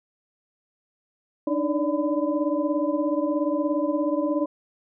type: tone cluster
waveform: sine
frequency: 293.5 / 310.4 / 574 / 595 / 1007 Hz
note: D4 / D#4 / D5 / D5 / B5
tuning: -1 / -4 / -40 / +22 / +33 cents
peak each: -26 / -26 / -27 / -33 / -34 dBFS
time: 1.47-4.46 s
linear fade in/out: 5 ms
effects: none